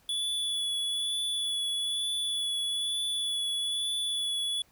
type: tone with vibrato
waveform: square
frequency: 3425 Hz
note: A7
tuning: 47 cents flat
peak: -29 dBFS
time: 0.09-4.62 s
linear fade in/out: 2 ms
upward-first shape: triangle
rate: 1.1 Hz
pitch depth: 19 cents each way
effects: pink hiss -64 dBFS RMS until 4.71 s